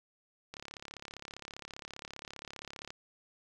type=click train; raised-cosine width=0.2 ms; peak=-26 dBFS; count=84; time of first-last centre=0.54-2.905 s; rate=35.1 Hz; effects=none